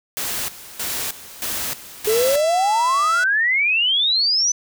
white noise with tremolo, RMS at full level -25 dBFS, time 0.17-2.41 s, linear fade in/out 0 ms, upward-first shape square, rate 1.6 Hz, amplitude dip 80%
sine exponential sweep, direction up, 420.6 to 6100 Hz, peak -15 dBFS, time 2.07-4.52 s, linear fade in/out 5 ms
5% pulse tone with pitch glide, 667 to 662.4 Hz, E5 to E5, +20 to +8 cents, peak -15 dBFS, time 2.09-3.24 s, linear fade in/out 5 ms, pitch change -12 cents, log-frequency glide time 2.36-3.02 s
effects none

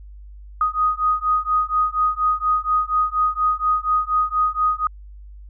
sine beating tone pair, 1244.5 / 1248.7 Hz, D#6 / D#6, 0 / +6 cents, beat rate 4.2 Hz, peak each -20 dBFS, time 0.61-4.87 s, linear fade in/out 2 ms, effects added 50 Hz sine -37 dBFS peak until 5.49 s

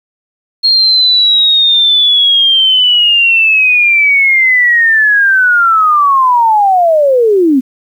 sine linear sweep, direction down, 4260 to 246.9 Hz, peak -5 dBFS, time 0.63-7.61 s, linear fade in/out 20 ms, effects 7-bit

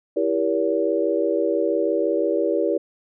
sine chord, E diminished seventh, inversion none, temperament just, 329.6 / 395.6 / 474.7 / 569.6 Hz, E4 / G4 / Bb4 / Db5, 0 / +16 / +31 / +47 cents, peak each -24 dBFS, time 0.16-2.78 s, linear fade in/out 10 ms, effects none

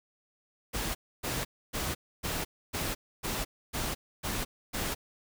pink noise bursts, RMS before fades -33 dBFS, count 9, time 0.73-4.95 s, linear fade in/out 20 ms, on 220 ms, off 280 ms, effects none

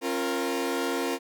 sawtooth chord, Bb minor, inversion first, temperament equal with one note detuned, 271.8 / 349.2 / 466.2 Hz, Db4 / F4 / Bb4, -34 / 0 / 0 cents, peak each -27 dBFS, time 0.01-1.19 s, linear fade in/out 50 ms, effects none

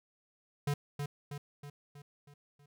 square tone with echo, 144.1 Hz, D3, 33 cents flat, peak -30 dBFS, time 0.67-0.74 s, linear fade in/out 5 ms, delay 320 ms, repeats 6, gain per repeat -5 dB, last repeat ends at 2.66 s, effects none

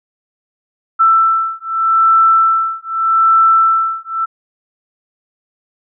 sine beating tone pair, 1330 / 1330.82 Hz, E6 / E6, +15 / +16 cents, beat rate 0.82 Hz, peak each -12 dBFS, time 0.99-4.26 s, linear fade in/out 20 ms, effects none

